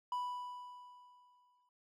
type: tone with exponential decay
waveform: triangle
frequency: 987.8 Hz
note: B5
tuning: in tune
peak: -32 dBFS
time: 0.12-1.69 s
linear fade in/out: 2 ms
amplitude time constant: 340 ms
effects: AAC 48 kbps